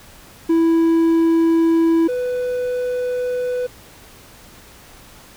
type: tone pair in turn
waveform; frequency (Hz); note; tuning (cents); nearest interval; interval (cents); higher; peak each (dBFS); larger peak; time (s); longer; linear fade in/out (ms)
triangle; 329.6 / 496.8; E4 / B4; 0 / +10; perfect fifth; 710; second; -10 / -17; first; 0.49-2.08 / 2.08-3.67; neither; 10
effects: pink hiss -44 dBFS RMS until 5.36 s